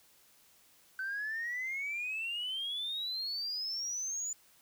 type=exponential sweep; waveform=sine; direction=up; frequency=1521 to 7040 Hz; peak=-33 dBFS; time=0.99-4.33 s; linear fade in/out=2 ms; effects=tanh soft clip ceiling -31 dBFS + white hiss -64 dBFS RMS until 4.61 s